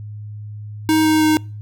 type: tone with pitch steps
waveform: square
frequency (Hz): 313.9 / 311.9 / 309.9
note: D#4 / D#4 / D#4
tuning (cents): +15 / +4 / -7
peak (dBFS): -13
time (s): 0.89-1.37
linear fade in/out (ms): 0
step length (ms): 160
effects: noise-tail reverb RT60 0.4 s tail -26 dB re dry + added 105 Hz sine -29 dBFS peak until 1.61 s